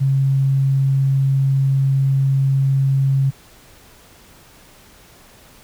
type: tone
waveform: sine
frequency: 135.8 Hz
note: C#3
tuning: 35 cents flat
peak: -13 dBFS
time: 0-3.31 s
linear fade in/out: 20 ms
effects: pink hiss -47 dBFS RMS until 5.63 s